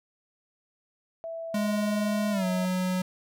sine tone with vibrato, 652 Hz, E5, 19 cents flat, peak -33 dBFS, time 1.24-2.65 s, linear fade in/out 0 ms, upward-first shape square, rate 1.2 Hz, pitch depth 20 cents each way
square tone with pitch glide, 207.7 to 183.97 Hz, G#3 to F#3, 0 to -10 cents, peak -26 dBFS, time 1.54-3.02 s, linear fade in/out 5 ms, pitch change -210 cents, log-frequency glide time 2.31-2.45 s
effects none

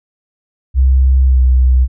sine tone with pitch glide, 65.5 to 63.6 Hz, C2 to C2, +2 to -48 cents, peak -6 dBFS, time 0.74-1.88 s, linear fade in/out 50 ms, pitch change -50 cents, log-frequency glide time 1.26-1.39 s, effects none

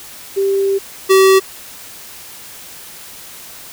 sine / square tone pair in turn, 392 / 383.3 Hz, G4 / G4, 0 / -39 cents, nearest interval unison, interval 39 cents, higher first, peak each -12 / -7 dBFS, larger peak second, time 0.36-0.79 / 1.09-1.4 s, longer first, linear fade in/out 20 ms, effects white hiss -35 dBFS RMS until 3.72 s

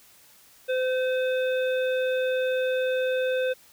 harmonic tone, 513 Hz, C5, 34 cents flat, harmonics 1 / 3 / 5 / 7, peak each -23 / -33 / -37 / -40 dBFS, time 0.68-3.54 s, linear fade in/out 20 ms, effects white hiss -55 dBFS RMS until 3.72 s

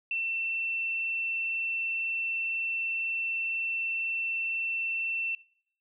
sine tone, 2689 Hz, E7, 34 cents sharp, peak -28 dBFS, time 0.11-5.35 s, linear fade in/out 2 ms, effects noise-tail reverb RT60 0.6 s tail -22 dB re dry

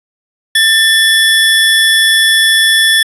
square tone pair together, 1783 / 3423 Hz, A6 / A7, +22 / -48 cents, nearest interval major seventh, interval 1130 cents, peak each -10 dBFS, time 0.55-3.03 s, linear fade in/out 5 ms, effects resampled to 32000 Hz

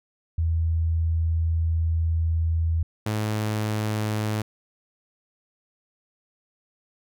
sine / sawtooth tone pair in turn, 81.9 / 107.27 Hz, E2 / A2, -11 / -44 cents, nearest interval perfect fourth, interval 467 cents, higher second, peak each -20 / -20 dBFS, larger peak neither, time 0.38-2.83 / 3.06-4.42 s, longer first, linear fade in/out 5 ms, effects none

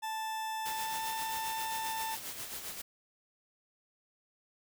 40% pulse tone with pitch glide, 880 to 890.2 Hz, A5 to A5, 0 to +20 cents, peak -34 dBFS, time 0.02-2.16 s, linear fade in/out 20 ms, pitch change +20 cents, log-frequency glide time 0.7-1.1 s
white noise with tremolo, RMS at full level -40 dBFS, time 0.65-2.82 s, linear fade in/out 10 ms, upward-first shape sine, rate 7.5 Hz, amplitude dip 50%
effects none

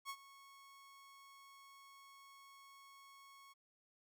sawtooth tone with ADSR envelope, 1101 Hz, C#6, 12 cents flat, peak -38 dBFS, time 0.05-3.54 s, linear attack 46 ms, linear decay 61 ms, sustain -17 dB, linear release 23 ms, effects none

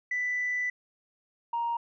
sine tone pair in turn, 1985 / 936.8 Hz, B6 / A#5, +8 / +8 cents, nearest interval octave + minor second, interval 1300 cents, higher first, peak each -26 dBFS, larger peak neither, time 0.11-0.7 / 1.53-1.77 s, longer first, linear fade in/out 5 ms, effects tanh soft clip ceiling -23 dBFS

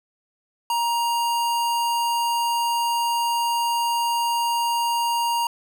square tone, 940 Hz, A#5, 14 cents sharp, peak -21 dBFS, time 0.7-5.47 s, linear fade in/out 2 ms, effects none

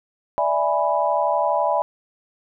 sine chord, E dominant seventh, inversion third, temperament equal, 587.3 / 659.3 / 830.6 / 987.8 Hz, D5 / E5 / G#5 / B5, 0 / 0 / 0 / 0 cents, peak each -23 dBFS, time 0.38-1.82 s, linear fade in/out 0 ms, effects none

